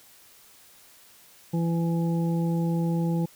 harmonic tone, 167.5 Hz, E3, 28 cents sharp, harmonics 1 / 2 / 3 / 5, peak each -23 / -32 / -36 / -39 dBFS, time 1.53-3.26 s, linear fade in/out 10 ms, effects white hiss -54 dBFS RMS until 3.35 s

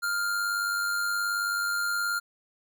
square tone with amplitude modulation, 1400 Hz, F6, 4 cents sharp, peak -25 dBFS, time 0.02-2.2 s, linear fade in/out 20 ms, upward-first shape sine, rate 98.8 Hz, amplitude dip 40%, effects none

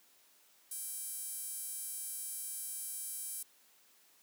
sawtooth tone with high-pass filter, 784 Hz, G5, in tune, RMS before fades -42 dBFS, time 0.71-3.43 s, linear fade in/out 5 ms, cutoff 10000 Hz, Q 2.3, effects white hiss -66 dBFS RMS until 4.22 s + high-pass 200 Hz 12 dB/octave

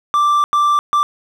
triangle tone bursts at uneven times, 1175 Hz, D6, 1 cent sharp, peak -9 dBFS, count 3, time 0.14-0.44 / 0.53-0.79 / 0.93-1.03 s, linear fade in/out 0 ms, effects none

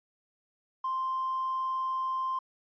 sine tone with hard clipping, 1046.5 Hz, C6, in tune, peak -29 dBFS, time 0.84-2.39 s, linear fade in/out 5 ms, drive 1 dB, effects resampled to 11025 Hz

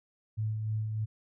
sine tone with tremolo, 108.6 Hz, A2, 22 cents flat, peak -28 dBFS, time 0.37-1.06 s, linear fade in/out 20 ms, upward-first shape sine, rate 3.3 Hz, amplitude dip 35%, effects none

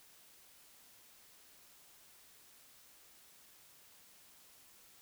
silence, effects white hiss -62 dBFS RMS until 5.01 s

